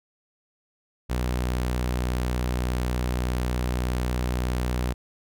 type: tone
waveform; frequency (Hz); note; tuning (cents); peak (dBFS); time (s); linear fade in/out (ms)
sawtooth; 61.7; B1; -1; -20; 1.09-4.94; 20
effects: none